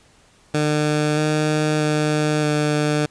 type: tone with pitch steps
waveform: 15% pulse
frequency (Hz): 150.7 / 153 / 151.7 / 149.8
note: D3 / D#3 / D#3 / D3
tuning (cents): +45 / -29 / -44 / +35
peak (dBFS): -11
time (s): 0.54-3.06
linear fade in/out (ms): 5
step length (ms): 630
effects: pink hiss -54 dBFS RMS until 3.1 s + resampled to 22050 Hz